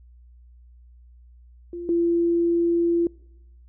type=tone pair in turn; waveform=sine; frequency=346.2 / 340.6 Hz; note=F4 / F4; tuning=-15 / -43 cents; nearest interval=unison; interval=28 cents; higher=first; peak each=-30 / -18 dBFS; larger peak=second; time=1.73-1.89 / 1.89-3.07 s; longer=second; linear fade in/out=2 ms; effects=noise-tail reverb RT60 1.0 s tail -25 dB re dry + added 60 Hz sine -47 dBFS peak until 3.68 s